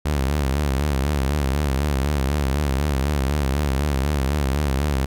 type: tone with vibrato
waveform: sawtooth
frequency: 70.3 Hz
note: C#2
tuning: 25 cents sharp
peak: -15 dBFS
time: 0.05-5.06 s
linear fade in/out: 10 ms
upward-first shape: sine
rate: 4 Hz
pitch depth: 120 cents each way
effects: none